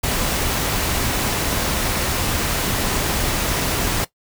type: noise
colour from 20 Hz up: pink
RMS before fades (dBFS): -21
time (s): 0.03-4.05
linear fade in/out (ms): 10
effects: noise-tail reverb RT60 0.1 s tail -17 dB re dry